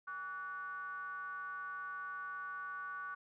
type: ring-modulated tone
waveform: triangle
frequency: 167.3 Hz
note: E3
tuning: 26 cents sharp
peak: -36 dBFS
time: 0.07-3.15 s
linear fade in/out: 10 ms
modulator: 1310 Hz
effects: none